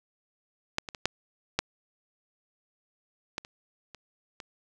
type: clicks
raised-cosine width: 0.2 ms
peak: -9 / -20 / -22 / -7 / -7 / -14 / -28 / -27 / -23 dBFS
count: 9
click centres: 0.784 / 0.888 / 0.948 / 1.056 / 1.59 / 3.381 / 3.449 / 3.947 / 4.402 s
effects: none